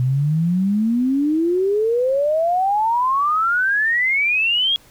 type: exponential sweep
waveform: sine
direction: up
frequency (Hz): 123.47 to 3322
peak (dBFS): -15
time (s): 0-4.76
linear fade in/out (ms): 0
effects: pink hiss -50 dBFS RMS until 4.9 s